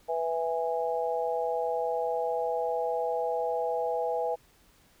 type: chord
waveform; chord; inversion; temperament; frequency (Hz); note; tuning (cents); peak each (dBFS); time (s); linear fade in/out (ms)
sine; E major; second; just; 494.4 / 659.3 / 824.1; B4 / E5 / G#5; +2 / 0 / -14; -30 / -32 / -32; 0.08-4.36; 20
effects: pink hiss -62 dBFS RMS until 5 s